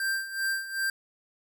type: tone with tremolo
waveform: square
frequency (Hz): 1577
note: G6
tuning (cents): +10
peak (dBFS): -26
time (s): 0-0.9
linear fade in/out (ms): 2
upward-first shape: sine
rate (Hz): 2.6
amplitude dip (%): 75
effects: none